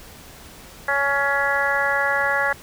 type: harmonic tone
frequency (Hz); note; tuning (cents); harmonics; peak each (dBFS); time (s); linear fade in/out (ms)
280; C#4; +18; 2 / 3 / 4 / 5 / 6 / 7; -26 / -26 / -28 / -26 / -22 / -26; 0.88-2.53; 5
effects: pink hiss -43 dBFS RMS until 2.62 s